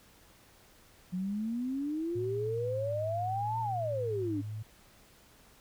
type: exponential two-way sweep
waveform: sine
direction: up then down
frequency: 177.7 to 914 to 277.3 Hz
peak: -31 dBFS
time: 1.12-4.42 s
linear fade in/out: 20 ms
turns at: 3.6 s
type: tone with vibrato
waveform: sine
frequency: 110 Hz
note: A2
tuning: in tune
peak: -36 dBFS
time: 2.15-4.63 s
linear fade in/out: 10 ms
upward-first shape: sine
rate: 0.8 Hz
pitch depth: 75 cents each way
effects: pink hiss -60 dBFS RMS until 5.6 s